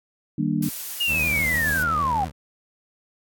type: chord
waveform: sine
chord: Eb major seventh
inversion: none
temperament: equal with one note detuned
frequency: 155.56 / 194.31 / 233.1 / 293.7 Hz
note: Eb3 / G3 / Bb3 / D4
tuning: 0 / -15 / 0 / 0 cents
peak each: -26 dBFS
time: 0.38-0.69 s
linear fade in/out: 5 ms
type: noise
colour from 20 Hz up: blue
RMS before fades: -32 dBFS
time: 0.62-1.83 s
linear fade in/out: 5 ms
type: linear sweep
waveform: sine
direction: down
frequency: 2879 to 743 Hz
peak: -20 dBFS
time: 1-2.25 s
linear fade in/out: 10 ms
type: tone with vibrato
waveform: 20% pulse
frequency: 78 Hz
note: D#2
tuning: 5 cents sharp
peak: -24 dBFS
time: 1.07-2.32 s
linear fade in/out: 50 ms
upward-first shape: sine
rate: 12 Hz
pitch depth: 200 cents each way
effects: AAC 64 kbps